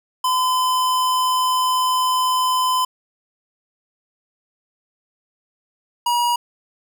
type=tone pair in turn; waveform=square; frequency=1018 / 959 Hz; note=C6 / A#5; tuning=-48 / +49 cents; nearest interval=minor second; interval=103 cents; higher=first; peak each=-17 / -17 dBFS; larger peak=neither; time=0.24-2.85 / 6.06-6.36 s; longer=first; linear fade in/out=5 ms; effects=none